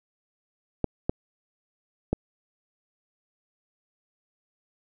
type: clicks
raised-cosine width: 2 ms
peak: -10 dBFS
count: 3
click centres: 0.843 / 1.095 / 2.13 s
effects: none